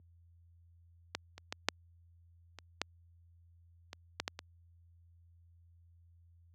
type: clicks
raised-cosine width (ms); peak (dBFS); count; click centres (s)
0.2; -17 / -30 / -19 / -8 / -29 / -14 / -26 / -16 / -17 / -24; 10; 1.15 / 1.38 / 1.525 / 1.686 / 2.587 / 2.816 / 3.931 / 4.2 / 4.279 / 4.391
effects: added 85 Hz sine -45 dBFS peak until 6.54 s + high-pass 200 Hz 12 dB/octave